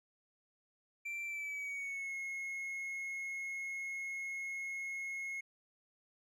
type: tone with pitch glide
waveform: triangle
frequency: 2349 to 2167 Hz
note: D7 to C#7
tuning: 0 to -40 cents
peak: -37 dBFS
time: 1.05-5.41 s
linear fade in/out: 10 ms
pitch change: -140 cents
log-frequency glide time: 1.25-2.15 s
effects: none